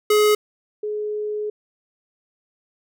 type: tone pair in turn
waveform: square / sine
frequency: 421.8 / 421.8 Hz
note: G#4 / G#4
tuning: +27 / +27 cents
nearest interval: unison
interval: 0 cents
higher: neither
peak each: -14 / -23 dBFS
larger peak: first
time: 0.1-0.35 / 0.83-1.5 s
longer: second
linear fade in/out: 5 ms
effects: none